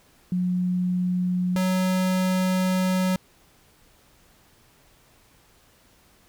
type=tone pair in turn; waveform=sine / square; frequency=180.6 / 185.46 Hz; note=F#3 / F#3; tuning=-42 / +4 cents; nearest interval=unison; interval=46 cents; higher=second; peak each=-21 dBFS; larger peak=neither; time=0.32-1.56 / 1.56-3.16 s; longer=second; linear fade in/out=2 ms; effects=pink hiss -58 dBFS RMS until 6.28 s

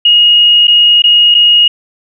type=tone with dropouts; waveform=sine; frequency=2874 Hz; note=F7; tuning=49 cents sharp; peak=-3 dBFS; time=0.05-1.68 s; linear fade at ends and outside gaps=5 ms; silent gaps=0.672-0.679 / 1.021-1.039 / 1.344-1.348 s; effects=none

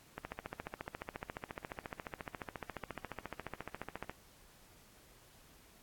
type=click train; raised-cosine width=0.5 ms; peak=-25 dBFS; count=57; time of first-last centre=0.18-4.096 s; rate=14.3 Hz; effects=pink hiss -62 dBFS RMS until 5.82 s + AAC 64 kbps

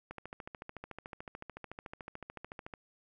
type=click train; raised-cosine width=0.5 ms; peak=-28 dBFS; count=37; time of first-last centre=0.11-2.738 s; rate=13.7 Hz; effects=none

